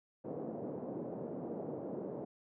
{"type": "band-pass noise", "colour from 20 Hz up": "white", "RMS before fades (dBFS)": -42, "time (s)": [0.24, 2.25], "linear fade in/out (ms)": 10, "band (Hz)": [150, 560], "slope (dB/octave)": 24, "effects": []}